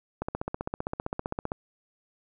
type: click train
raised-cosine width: 1 ms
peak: -16 dBFS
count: 21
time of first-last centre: 0.22-1.519 s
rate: 15.4 Hz
effects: none